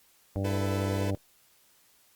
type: harmonic tone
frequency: 98 Hz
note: G2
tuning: in tune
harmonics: 1 / 2 / 3 / 4 / 5 / 6 / 7 / 8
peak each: -29 / -36 / -35 / -42 / -40 / -38 / -48 / -48 dBFS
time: 0.36-1.15 s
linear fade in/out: 0 ms
type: chord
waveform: sawtooth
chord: E suspended fourth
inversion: none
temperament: equal with one note detuned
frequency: 329.6 / 440 / 500.8 Hz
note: E4 / A4 / B4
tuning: 0 / 0 / +24 cents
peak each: -34 / -34 / -35 dBFS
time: 0.44-1.11 s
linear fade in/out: 10 ms
effects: white hiss -63 dBFS RMS until 2.15 s + Opus 48 kbps